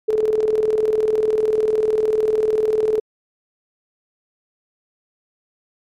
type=tone with tremolo; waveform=sine; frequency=433.3 Hz; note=A4; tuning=27 cents flat; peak=-13 dBFS; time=0.08-3 s; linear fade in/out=10 ms; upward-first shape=square; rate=20 Hz; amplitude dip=55%; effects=MP3 64 kbps